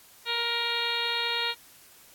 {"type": "harmonic tone", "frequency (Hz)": 470, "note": "A#4", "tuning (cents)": 14, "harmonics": [1, 2, 3, 4, 5, 6, 7, 8, 9], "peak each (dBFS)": [-38, -35, -36, -36, -34, -35, -36, -32, -35], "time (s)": [0.25, 1.55], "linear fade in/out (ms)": 50, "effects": ["white hiss -54 dBFS RMS until 2.14 s", "AAC 64 kbps"]}